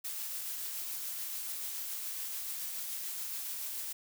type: noise with tremolo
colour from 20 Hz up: blue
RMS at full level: -38 dBFS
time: 0.04-3.93 s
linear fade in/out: 10 ms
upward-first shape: triangle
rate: 7 Hz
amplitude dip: 25%
effects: none